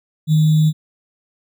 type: tone with sample-and-hold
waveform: sine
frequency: 155.56 Hz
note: D#3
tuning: in tune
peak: -10 dBFS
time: 0.27-0.73 s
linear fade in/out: 50 ms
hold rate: 3675 Hz
effects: none